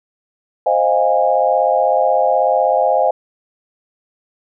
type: chord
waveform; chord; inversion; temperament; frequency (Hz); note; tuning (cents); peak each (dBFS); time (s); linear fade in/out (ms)
sine; F minor seventh; second; equal with one note detuned; 523.3 / 622.3 / 698.5 / 820.6; C5 / Eb5 / F5 / Ab5; 0 / 0 / 0 / -21; -17; 0.66-3.11; 5
effects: none